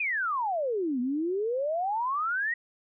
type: exponential two-way sweep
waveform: sine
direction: down then up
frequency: 2551 to 239.1 to 1932 Hz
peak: -26 dBFS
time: 0-2.54 s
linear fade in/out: 5 ms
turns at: 1 s
effects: none